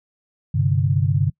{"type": "chord", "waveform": "sine", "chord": "G suspended fourth", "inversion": "none", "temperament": "equal", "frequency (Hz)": [98, 130.81, 146.83], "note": ["G2", "C3", "D3"], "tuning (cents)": [0, 0, 0], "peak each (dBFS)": -20, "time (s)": [0.54, 1.3], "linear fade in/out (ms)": 10, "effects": ["noise-tail reverb RT60 0.1 s tail -24 dB re dry"]}